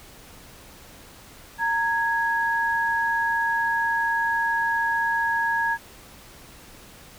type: tone pair together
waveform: sine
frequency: 921.1 / 1661.2 Hz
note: A#5 / G#6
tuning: -21 / 0 cents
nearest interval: minor seventh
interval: 1021 cents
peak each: -24 / -23 dBFS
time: 1.58-5.78 s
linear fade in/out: 50 ms
effects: pink hiss -47 dBFS RMS until 7.18 s